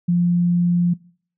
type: tone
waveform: sine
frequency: 174.61 Hz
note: F3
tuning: in tune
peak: -14 dBFS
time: 0.08-0.94 s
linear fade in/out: 10 ms
effects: noise-tail reverb RT60 0.5 s tail -22 dB re dry